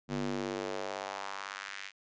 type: tone with high-pass filter sweep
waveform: square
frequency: 49 Hz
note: G1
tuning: in tune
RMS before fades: -38 dBFS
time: 0.08-1.92 s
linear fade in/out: 50 ms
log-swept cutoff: 190 to 2200 Hz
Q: 1.8
effects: resampled to 16000 Hz